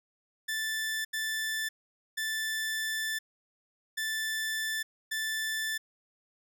sawtooth tone bursts at uneven times, 1760 Hz, A6, in tune, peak -27 dBFS, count 5, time 0.48-1.05 / 1.13-1.69 / 2.17-3.19 / 3.97-4.83 / 5.11-5.78 s, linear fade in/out 10 ms, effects none

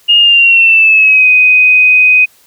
sine tone with pitch glide, 2843 to 2504 Hz, F7 to D#7, +30 to +10 cents, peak -3 dBFS, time 0.08-2.26 s, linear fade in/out 20 ms, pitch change -220 cents, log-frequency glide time 0.18-1.28 s, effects white hiss -47 dBFS RMS until 2.46 s

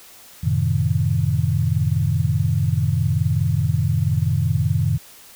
sine chord, F# diminished seventh, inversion none, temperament equal with one note detuned, 91.33 / 110 / 130.81 / 155.56 Hz, F#2 / A2 / C3 / Eb3, -22 / 0 / 0 / 0 cents, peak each -22 dBFS, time 0.43-4.98 s, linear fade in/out 10 ms, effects white hiss -45 dBFS RMS until 5.35 s

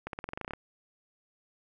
accelerating click train, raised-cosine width 0.5 ms, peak -21 dBFS, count 12, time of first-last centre 0.07-0.535 s, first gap 62 ms, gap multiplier 0.92, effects none

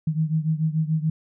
sine beating tone pair, 155.56 / 162.46 Hz, D#3 / E3, 0 / -25 cents, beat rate 6.9 Hz, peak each -22 / -25 dBFS, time 0.07-1.1 s, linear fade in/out 5 ms, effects none

